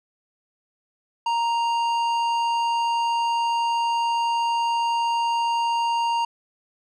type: tone with tanh clipping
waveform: sine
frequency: 932.3 Hz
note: A#5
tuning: in tune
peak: -22 dBFS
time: 1.26-6.25 s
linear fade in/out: 5 ms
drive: 12 dB
effects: none